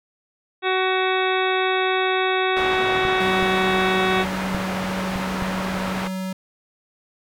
harmonic tone, 374.7 Hz, F#4, 22 cents sharp, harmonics 1 / 2 / 3 / 4 / 5 / 6 / 7 / 9 / 10, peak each -22 / -25 / -27 / -28 / -29 / -30 / -30 / -32 / -32 dBFS, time 0.62-4.26 s, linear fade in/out 50 ms
white low-pass noise, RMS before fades -29 dBFS, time 2.56-6.08 s, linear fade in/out 10 ms, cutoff 1600 Hz, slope 12 dB/octave
clicks, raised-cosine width 5 ms, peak -18 dBFS, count 5, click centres 3.052 / 3.427 / 4.547 / 5.159 / 5.423 s
square tone with pitch glide, 190 to 188.03 Hz, F#3 to F#3, +46 to +28 cents, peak -26 dBFS, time 3.2-6.33 s, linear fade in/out 5 ms, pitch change -18 cents, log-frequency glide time 3.58-4.85 s
effects none

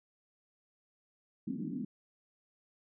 pink band-pass noise, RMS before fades -38 dBFS, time 1.47-1.85 s, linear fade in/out 5 ms, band 170 to 290 Hz, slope 48 dB/octave, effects none

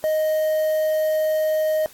triangle tone with quantisation, 622.3 Hz, D#5, in tune, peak -16 dBFS, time 0.04-1.86 s, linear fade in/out 0 ms, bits 6, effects white hiss -48 dBFS RMS until 1.93 s + AAC 64 kbps

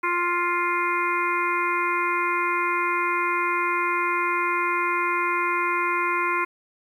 harmonic tone, 350 Hz, F4, 4 cents sharp, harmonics 1 / 3 / 4 / 5 / 6 / 7, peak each -30 / -24 / -29 / -36 / -28 / -31 dBFS, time 0.03-6.45 s, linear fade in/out 10 ms, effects 9-bit

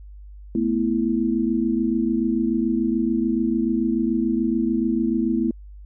sine chord, A suspended second, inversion none, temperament equal, 220 / 246.9 / 329.6 Hz, A3 / B3 / E4, 0 / 0 / 0 cents, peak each -23 dBFS, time 0.55-5.51 s, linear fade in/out 2 ms, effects added 50 Hz sine -38 dBFS peak until 5.85 s

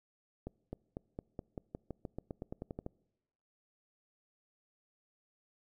accelerating click train, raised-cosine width 2 ms, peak -27 dBFS, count 17, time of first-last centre 0.47-2.864 s, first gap 260 ms, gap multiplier 0.92, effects noise-tail reverb RT60 1.0 s tail -25 dB re dry

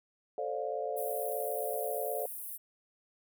sine chord, D minor seventh, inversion second, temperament just, 440.5 / 528.6 / 587.3 / 704.8 Hz, A4 / C5 / D5 / F5, +2 / +18 / 0 / +16 cents, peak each -38 dBFS, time 0.38-2.26 s, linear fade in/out 2 ms
pink high-pass noise, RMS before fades -42 dBFS, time 0.96-2.58 s, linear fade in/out 20 ms, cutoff 10000 Hz, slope 48 dB/octave
effects none

